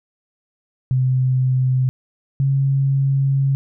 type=tone pair in turn; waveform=sine; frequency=129 / 136.67 Hz; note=C3 / C#3; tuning=-24 / -24 cents; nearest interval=minor second; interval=100 cents; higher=second; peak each=-14 dBFS; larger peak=neither; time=0.91-1.89 / 2.4-3.55 s; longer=second; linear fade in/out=0 ms; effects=none